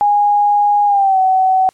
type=tone with pitch glide; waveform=sine; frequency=823 to 754.7 Hz; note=G#5 to F#5; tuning=-16 to +34 cents; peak=-9 dBFS; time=0.01-1.69 s; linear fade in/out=0 ms; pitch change=-150 cents; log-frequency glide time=0.86-1.19 s; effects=white hiss -54 dBFS RMS until 1.73 s + low-pass 9000 Hz 12 dB/octave